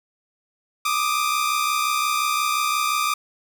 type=tone pair together; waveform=sawtooth; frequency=1183.3 / 1249 Hz; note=D6 / D#6; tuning=+13 / +6 cents; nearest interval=minor second; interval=93 cents; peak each=-18 / -21 dBFS; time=0.85-3.14 s; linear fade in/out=5 ms; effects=none